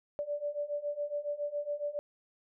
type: beating tone pair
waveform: sine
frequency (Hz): 580 / 587.2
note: D5 / D5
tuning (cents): -22 / 0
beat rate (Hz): 7.2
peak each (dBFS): -37 / -35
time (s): 0.19-1.99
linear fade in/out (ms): 0
effects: none